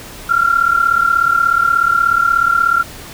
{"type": "tone pair together", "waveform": "sine", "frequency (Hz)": [1360.3, 1396.9], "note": ["F6", "F6"], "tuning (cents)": [-46, 0], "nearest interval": "unison", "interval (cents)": 46, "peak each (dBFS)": -13, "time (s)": [0.29, 2.83], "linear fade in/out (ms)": 10, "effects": ["pink hiss -33 dBFS RMS until 3.13 s"]}